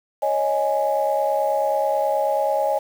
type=chord; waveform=sine; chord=C# suspended second; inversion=none; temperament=just; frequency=554.4 / 623.7 / 831.5 Hz; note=C#5 / D#5 / G#5; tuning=0 / +4 / +2 cents; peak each=-22 dBFS; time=0.22-2.79 s; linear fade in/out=10 ms; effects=tanh soft clip ceiling -9 dBFS + 7-bit